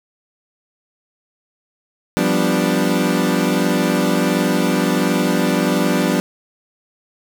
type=chord; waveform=30% pulse; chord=G dominant seventh; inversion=third; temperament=equal; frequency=174.61 / 196 / 246.9 / 293.7 Hz; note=F3 / G3 / B3 / D4; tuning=0 / 0 / 0 / 0 cents; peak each=-18 dBFS; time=2.17-6.2 s; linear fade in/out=0 ms; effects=none